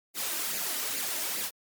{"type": "noise with flanger", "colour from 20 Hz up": "white", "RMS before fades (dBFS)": -32, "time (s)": [0.14, 1.51], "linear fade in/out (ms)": 50, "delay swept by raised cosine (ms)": [0.42, 3.32], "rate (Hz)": 2.4, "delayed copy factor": 0.55, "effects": ["high-pass 200 Hz 12 dB/octave", "MP3 96 kbps"]}